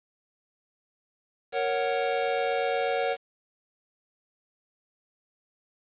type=chord; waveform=square; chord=F# major; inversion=first; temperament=equal; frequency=466.2 / 554.4 / 740 Hz; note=A#4 / C#5 / F#5; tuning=0 / 0 / 0 cents; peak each=-30 dBFS; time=1.52-3.17 s; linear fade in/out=50 ms; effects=resampled to 8000 Hz + 8-bit